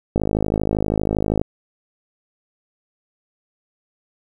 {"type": "click train", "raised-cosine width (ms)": 2, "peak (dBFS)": -6, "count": 67, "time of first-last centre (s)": [0.16, 1.415], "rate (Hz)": 52.6, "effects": ["8-bit"]}